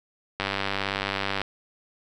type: click train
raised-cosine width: 0.3 ms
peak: -10 dBFS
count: 101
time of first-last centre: 0.4-1.416 s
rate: 98.4 Hz
effects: none